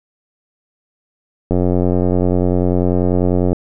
click train, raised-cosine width 2 ms, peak -3 dBFS, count 183, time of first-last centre 1.51-3.53 s, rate 90.1 Hz, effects none

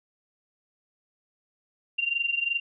sine tone with amplitude modulation, 2774 Hz, F7, 12 cents flat, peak -21 dBFS, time 1.98-2.6 s, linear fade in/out 10 ms, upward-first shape sine, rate 22.8 Hz, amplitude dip 80%, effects none

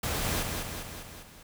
pink noise with echo, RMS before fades -31 dBFS, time 0.03-0.43 s, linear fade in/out 5 ms, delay 200 ms, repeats 5, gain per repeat -4 dB, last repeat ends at 1.43 s, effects none

